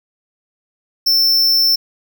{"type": "tone", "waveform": "square", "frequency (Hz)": 5360, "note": "E8", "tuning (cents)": 28, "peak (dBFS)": -11, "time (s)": [1.06, 1.76], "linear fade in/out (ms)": 10, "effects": []}